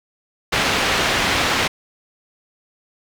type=low-pass noise; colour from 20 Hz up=white; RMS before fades=-19 dBFS; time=0.52-1.68 s; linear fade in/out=10 ms; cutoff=3000 Hz; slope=12 dB/octave; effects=none